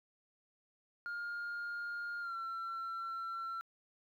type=tone with pitch glide; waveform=sine; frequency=1413 to 1351.5 Hz; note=F6 to E6; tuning=+20 to +43 cents; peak=-36 dBFS; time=1.06-3.61 s; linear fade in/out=0 ms; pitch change=-77 cents; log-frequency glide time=2.2-2.36 s; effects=tanh soft clip ceiling -37 dBFS + 12-bit